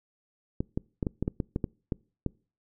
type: clicks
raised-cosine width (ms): 3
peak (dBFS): -15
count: 11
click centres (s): 0.605 / 0.775 / 1.028 / 1.068 / 1.226 / 1.279 / 1.402 / 1.561 / 1.642 / 1.922 / 2.263
effects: noise-tail reverb RT60 0.4 s tail -26 dB re dry